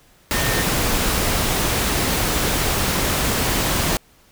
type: tone in noise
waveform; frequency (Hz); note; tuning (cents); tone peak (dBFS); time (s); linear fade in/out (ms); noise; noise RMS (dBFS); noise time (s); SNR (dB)
sine; 1825; A#6; -37; -27; 0.33-0.63; 0; pink; -20; 0.31-3.97; -10
effects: pink hiss -54 dBFS RMS until 4.31 s